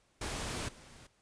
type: noise with level steps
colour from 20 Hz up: pink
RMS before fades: -38 / -55 dBFS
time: 0.21-1.07 s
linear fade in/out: 5 ms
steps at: 0.68 s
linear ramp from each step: 10 ms
effects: pink hiss -71 dBFS RMS until 1.21 s + resampled to 22050 Hz